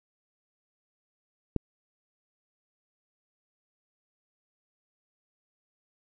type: click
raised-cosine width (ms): 3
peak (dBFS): -13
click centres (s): 1.563
effects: none